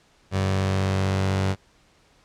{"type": "tone pair together", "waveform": "sawtooth", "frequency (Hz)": [95.76, 143.6], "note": ["G2", "D3"], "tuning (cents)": [-40, -39], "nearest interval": "perfect fifth", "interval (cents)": 701, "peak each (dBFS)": [-17, -27], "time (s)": [0.31, 1.56], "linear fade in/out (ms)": 50, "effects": ["pink hiss -59 dBFS RMS until 2.24 s", "low-pass 7000 Hz 12 dB/octave"]}